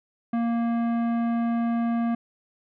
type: tone with tanh clipping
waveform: triangle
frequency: 233.1 Hz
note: A#3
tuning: in tune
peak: -24 dBFS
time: 0.33-2.15 s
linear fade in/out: 5 ms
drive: 18 dB
effects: none